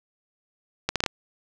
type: accelerating click train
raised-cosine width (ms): 0.2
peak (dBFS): -6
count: 5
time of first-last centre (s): 0.89-1.062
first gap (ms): 67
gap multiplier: 0.71
effects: none